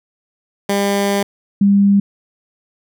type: tone pair in turn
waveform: 15% pulse / sine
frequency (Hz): 200 / 200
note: G3 / G3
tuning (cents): +35 / +35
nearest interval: unison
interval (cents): 0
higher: neither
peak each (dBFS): -8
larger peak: neither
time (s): 0.69-1.23 / 1.61-2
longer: first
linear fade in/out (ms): 5
effects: none